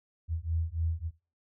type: beating tone pair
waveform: sine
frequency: 80.5 / 84 Hz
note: E2 / E2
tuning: -41 / +33 cents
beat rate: 3.5 Hz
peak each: -32 / -32 dBFS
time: 0.28-1.11 s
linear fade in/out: 50 ms
effects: noise-tail reverb RT60 0.3 s tail -17 dB re dry